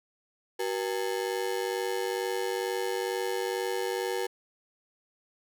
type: ring-modulated tone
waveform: 35% pulse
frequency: 428.3 Hz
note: A4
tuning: 47 cents flat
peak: -24 dBFS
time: 0.59-4.27 s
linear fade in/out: 10 ms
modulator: 51.1 Hz
effects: none